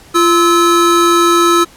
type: tone pair together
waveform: square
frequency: 344.1 / 1300 Hz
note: F4 / E6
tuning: -26 / -24 cents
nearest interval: octave + major seventh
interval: 2302 cents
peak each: -11 dBFS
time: 0.14-1.65 s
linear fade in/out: 20 ms
effects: pink hiss -41 dBFS RMS until 1.76 s + low-pass 12000 Hz 12 dB/octave